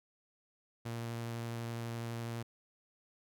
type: tone with vibrato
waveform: sawtooth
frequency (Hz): 116.54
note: A#2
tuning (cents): 0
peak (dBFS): -34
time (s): 0.85-2.43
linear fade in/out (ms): 10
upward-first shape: sine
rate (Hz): 12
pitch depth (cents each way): 10
effects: none